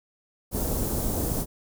pink band-stop noise, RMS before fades -27 dBFS, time 0.51-1.46 s, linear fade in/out 50 ms, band 590 to 9400 Hz, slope 12 dB/octave, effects none

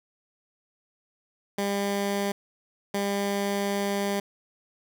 15% pulse tone bursts at uneven times, 200.4 Hz, G3, 38 cents sharp, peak -19 dBFS, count 2, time 1.58-2.32 / 2.94-4.2 s, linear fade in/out 5 ms, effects none

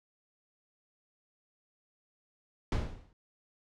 brown noise with exponential decay, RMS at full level -25 dBFS, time 2.72-3.13 s, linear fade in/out 1 ms, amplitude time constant 87 ms, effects low-pass 6000 Hz 12 dB/octave

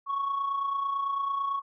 sine tone with amplitude modulation, 1108.7 Hz, C#6, in tune, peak -23 dBFS, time 0.06-1.62 s, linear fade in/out 50 ms, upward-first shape sine, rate 29 Hz, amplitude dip 55%, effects tanh soft clip ceiling -23 dBFS

